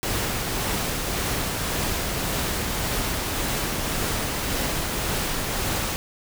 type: noise with tremolo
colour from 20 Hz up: pink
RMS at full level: -25 dBFS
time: 0.03-5.96 s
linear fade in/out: 0 ms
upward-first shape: triangle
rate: 1.8 Hz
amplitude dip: 25%
effects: none